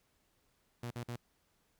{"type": "tone bursts", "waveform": "sawtooth", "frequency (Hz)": 120, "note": "B2", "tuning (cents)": -49, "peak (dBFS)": -35, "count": 3, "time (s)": [0.83, 1.162], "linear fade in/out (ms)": 5, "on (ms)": 78, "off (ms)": 49, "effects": ["pink hiss -75 dBFS RMS until 1.79 s"]}